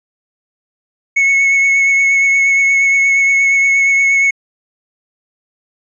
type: tone with vibrato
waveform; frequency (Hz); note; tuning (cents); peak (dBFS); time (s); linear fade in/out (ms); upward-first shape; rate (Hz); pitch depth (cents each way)
triangle; 2200; C#7; -14; -7; 1.16-4.31; 10; triangle; 8.5; 18
effects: resampled to 22050 Hz

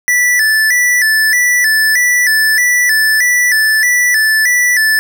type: tone with vibrato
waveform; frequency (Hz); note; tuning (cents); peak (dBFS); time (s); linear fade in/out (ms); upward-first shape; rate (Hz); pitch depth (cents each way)
square; 1854; A#6; -10; -9; 0.08-4.99; 0; square; 1.6; 100
effects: none

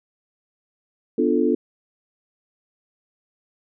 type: chord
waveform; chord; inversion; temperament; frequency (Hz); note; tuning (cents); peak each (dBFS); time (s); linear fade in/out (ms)
sine; B half-diminished seventh; none; equal; 246.9 / 293.7 / 349.2 / 440; B3 / D4 / F4 / A4; 0 / 0 / 0 / 0; -22; 1.18-1.55; 5
effects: none

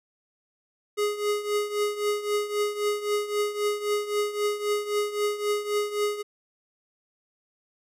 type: tone with tremolo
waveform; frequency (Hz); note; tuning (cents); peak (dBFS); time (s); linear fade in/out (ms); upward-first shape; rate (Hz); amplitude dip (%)
square; 415.3; G#4; 0; -22; 0.97-6.23; 20; triangle; 3.8; 80
effects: resampled to 32000 Hz

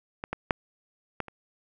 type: clicks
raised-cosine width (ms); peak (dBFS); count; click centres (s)
0.5; -18 / -15 / -7 / -14 / -27; 5; 0.239 / 0.33 / 0.508 / 1.203 / 1.283
effects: none

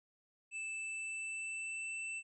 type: tone with pitch glide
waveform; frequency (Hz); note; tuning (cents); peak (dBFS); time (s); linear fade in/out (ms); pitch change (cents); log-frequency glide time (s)
square; 2637 to 2665; E7 to E7; 0 to +18; -40; 0.51-2.23; 50; +18; 0.71-1.94
effects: resampled to 24000 Hz

